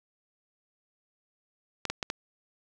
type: clicks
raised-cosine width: 0.2 ms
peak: -13 dBFS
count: 4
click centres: 1.853 / 1.9 / 2.028 / 2.101 s
effects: none